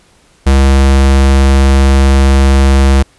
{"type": "tone", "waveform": "square", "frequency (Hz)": 67.7, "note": "C#2", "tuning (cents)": -40, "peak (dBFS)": -5, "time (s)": [0.46, 3.03], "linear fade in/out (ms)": 10, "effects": ["pink hiss -48 dBFS RMS until 3.18 s", "resampled to 24000 Hz"]}